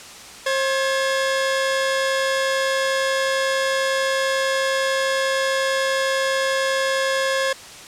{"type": "tone pair together", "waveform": "sawtooth", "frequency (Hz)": [535.3, 1697], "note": ["C5", "G#6"], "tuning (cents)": [39, 37], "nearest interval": "octave + minor sixth", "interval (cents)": 1998, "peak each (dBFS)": [-16, -21], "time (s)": [0.46, 7.53], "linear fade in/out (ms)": 5, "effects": ["white hiss -39 dBFS RMS until 7.87 s", "low-pass 8000 Hz 12 dB/octave"]}